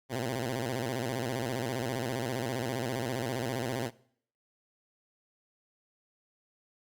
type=tone with vibrato; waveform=10% pulse; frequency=123.47 Hz; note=B2; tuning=in tune; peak=-23 dBFS; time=0.09-3.91 s; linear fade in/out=50 ms; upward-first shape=square; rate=15 Hz; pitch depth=120 cents each way; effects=noise-tail reverb RT60 0.6 s tail -21 dB re dry + Opus 48 kbps

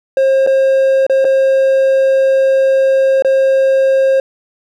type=tone with dropouts; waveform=triangle; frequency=535 Hz; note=C5; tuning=38 cents sharp; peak=-6 dBFS; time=0.17-4.2 s; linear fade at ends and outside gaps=2 ms; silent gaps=0.465-0.472 / 1.066-1.097 / 1.245-1.25 / 3.223-3.247 s; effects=none

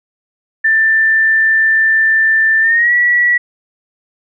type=tone with pitch glide; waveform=sine; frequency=1777 to 1937.8 Hz; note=A6 to B6; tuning=+17 to -33 cents; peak=-8 dBFS; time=0.64-3.38 s; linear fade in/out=10 ms; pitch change=+150 cents; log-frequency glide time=2.61-2.93 s; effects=none

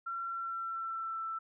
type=tone with pitch glide; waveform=sine; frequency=1362 to 1329.4 Hz; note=F6 to E6; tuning=-44 to +14 cents; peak=-35 dBFS; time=0.06-1.39 s; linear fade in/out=10 ms; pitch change=-42 cents; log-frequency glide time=0.24-1.26 s; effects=none

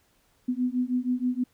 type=beating tone pair; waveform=sine; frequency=246.9 / 253.2 Hz; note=B3 / B3; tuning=0 / +43 cents; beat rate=6.3 Hz; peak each=-27 dBFS; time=0.48-1.44 s; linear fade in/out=10 ms; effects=pink hiss -66 dBFS RMS until 1.53 s

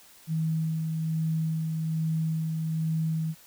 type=tone with tremolo; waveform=sine; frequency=160 Hz; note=D#3; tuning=49 cents sharp; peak=-24 dBFS; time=0.27-3.35 s; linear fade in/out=50 ms; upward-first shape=sine; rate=1.2 Hz; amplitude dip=30%; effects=white hiss -54 dBFS RMS until 3.46 s

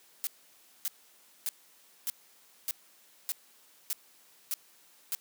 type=noise bursts; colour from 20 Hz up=blue; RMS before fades=-32 dBFS; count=9; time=0.24-5.15 s; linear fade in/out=0 ms; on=30 ms; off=580 ms; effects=white hiss -61 dBFS RMS until 5.2 s + high-pass 200 Hz 12 dB/octave

